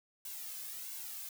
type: noise with flanger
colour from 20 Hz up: blue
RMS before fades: -44 dBFS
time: 0.25-1.29 s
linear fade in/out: 2 ms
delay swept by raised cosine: 1.6 to 2.14 ms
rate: 1.5 Hz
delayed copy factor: -0.7
effects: none